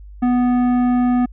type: tone with tanh clipping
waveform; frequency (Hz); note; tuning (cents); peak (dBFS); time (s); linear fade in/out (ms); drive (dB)
sine; 246.9; B3; 0; -15; 0.22-1.26; 10; 12
effects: added 50 Hz sine -35 dBFS peak until 1.32 s